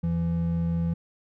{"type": "tone pair together", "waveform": "triangle", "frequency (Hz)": [82.8, 168.3], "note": ["E2", "E3"], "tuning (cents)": [8, 36], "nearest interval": "octave", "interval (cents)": 1228, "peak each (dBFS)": [-29, -22], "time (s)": [0.03, 0.94], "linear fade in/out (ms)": 10, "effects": []}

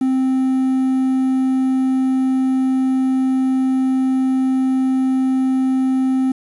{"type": "tone with quantisation", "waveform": "triangle", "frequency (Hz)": 261.6, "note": "C4", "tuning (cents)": 0, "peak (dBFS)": -12, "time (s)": [0.01, 6.32], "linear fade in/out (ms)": 5, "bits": 7, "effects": ["resampled to 24000 Hz"]}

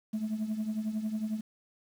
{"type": "tone with tremolo", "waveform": "sine", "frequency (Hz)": 216.5, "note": "A3", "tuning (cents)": -28, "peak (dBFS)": -25, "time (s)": [0.13, 1.41], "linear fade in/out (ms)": 10, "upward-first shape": "triangle", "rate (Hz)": 11, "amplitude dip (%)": 80, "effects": ["tanh soft clip ceiling -27 dBFS", "9-bit"]}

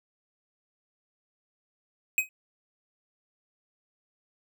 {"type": "tone with exponential decay", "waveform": "square", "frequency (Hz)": 2523, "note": "D#7", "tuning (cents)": 23, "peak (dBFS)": -18, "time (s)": [2.18, 2.29], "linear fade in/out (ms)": 1, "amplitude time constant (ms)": 23, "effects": []}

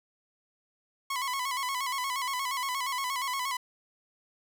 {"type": "tone with vibrato", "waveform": "sawtooth", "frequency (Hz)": 1046.5, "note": "C6", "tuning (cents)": 0, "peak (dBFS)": -26, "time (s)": [1.1, 3.57], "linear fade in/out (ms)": 5, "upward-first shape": "square", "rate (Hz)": 8.5, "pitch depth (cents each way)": 79, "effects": []}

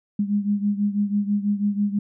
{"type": "beating tone pair", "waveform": "sine", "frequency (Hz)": [203, 209.1], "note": ["G#3", "G#3"], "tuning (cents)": [-39, 12], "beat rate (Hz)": 6.1, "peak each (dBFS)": [-21, -25], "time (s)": [0.19, 1.99], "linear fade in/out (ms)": 5, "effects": []}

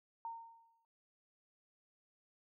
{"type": "tone with exponential decay", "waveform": "sine", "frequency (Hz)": 918, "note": "A#5", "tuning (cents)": -27, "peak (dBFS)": -39, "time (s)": [0.25, 0.85], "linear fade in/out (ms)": 1, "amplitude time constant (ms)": 130, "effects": []}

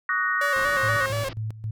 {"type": "chord", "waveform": "sine", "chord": "D# minor seventh", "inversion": "third", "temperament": "equal with one note detuned", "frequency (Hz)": [1134, 1244.5, 1480, 1864.7], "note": ["C#6", "D#6", "F#6", "A#6"], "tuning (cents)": [39, 0, 0, 0], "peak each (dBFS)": [-29, -30, -26, -25], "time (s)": [0.09, 1.06], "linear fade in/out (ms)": 2}
{"type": "tone with vibrato", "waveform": "sawtooth", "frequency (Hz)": 554.4, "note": "C#5", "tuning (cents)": 0, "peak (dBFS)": -23, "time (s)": [0.41, 1.29], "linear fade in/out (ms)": 5, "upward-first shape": "square", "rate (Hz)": 4.2, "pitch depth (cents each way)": 56}
{"type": "low-pass noise", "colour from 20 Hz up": "pink", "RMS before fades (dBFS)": -39, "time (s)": [0.56, 1.33], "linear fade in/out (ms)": 0, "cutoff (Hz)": 5000, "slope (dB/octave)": 48}
{"type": "tone with tremolo", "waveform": "sine", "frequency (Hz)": 109.2, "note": "A2", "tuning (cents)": -13, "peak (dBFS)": -26, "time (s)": [0.83, 1.71], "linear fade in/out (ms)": 5, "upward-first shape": "square", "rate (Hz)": 3.7, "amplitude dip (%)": 75}
{"effects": []}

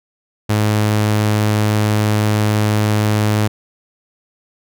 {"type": "tone", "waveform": "sawtooth", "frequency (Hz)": 106.1, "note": "G#2", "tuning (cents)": 38, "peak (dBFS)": -9, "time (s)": [0.49, 3.48], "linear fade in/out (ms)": 10, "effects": []}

